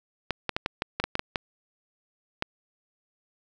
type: clicks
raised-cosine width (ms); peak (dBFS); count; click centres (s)
0.3; -10; 11; 0.307 / 0.493 / 0.565 / 0.661 / 0.821 / 1 / 1.04 / 1.154 / 1.194 / 1.358 / 2.424
effects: none